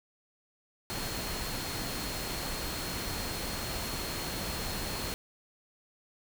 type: tone in noise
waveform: sine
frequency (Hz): 4270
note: C8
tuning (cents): +34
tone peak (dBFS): -43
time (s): 0.9-5.14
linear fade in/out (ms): 0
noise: pink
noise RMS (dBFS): -36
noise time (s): 0.9-5.14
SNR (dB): -10
effects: none